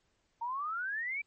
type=exponential sweep; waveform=sine; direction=up; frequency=910 to 2356 Hz; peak=-33 dBFS; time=0.41-1.22 s; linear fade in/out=10 ms; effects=pink hiss -75 dBFS RMS until 1.26 s + MP3 32 kbps